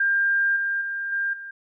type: tone with level steps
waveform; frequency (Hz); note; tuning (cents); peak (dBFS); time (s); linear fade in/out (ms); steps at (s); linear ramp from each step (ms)
sine; 1598; G6; +33; -18 / -22 / -26 / -22 / -34; 0-1.51; 5; 0.56 / 0.81 / 1.12 / 1.33; 5
effects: none